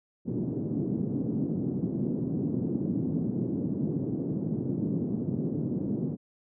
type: band-pass noise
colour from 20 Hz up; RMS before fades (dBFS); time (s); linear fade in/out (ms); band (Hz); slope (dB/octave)
white; -30; 0.25-6.17; 50; 130 to 300; 24
effects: none